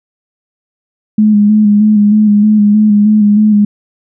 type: tone with vibrato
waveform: sine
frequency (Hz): 210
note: G#3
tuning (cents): +19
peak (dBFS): -4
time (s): 1.18-3.65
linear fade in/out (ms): 5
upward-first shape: square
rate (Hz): 3.2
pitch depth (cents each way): 28
effects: none